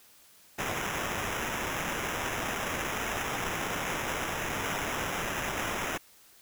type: noise with sample-and-hold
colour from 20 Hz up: blue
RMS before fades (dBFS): -33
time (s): 0.58-5.98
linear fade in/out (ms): 10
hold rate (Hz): 4410
effects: white hiss -58 dBFS RMS until 6.41 s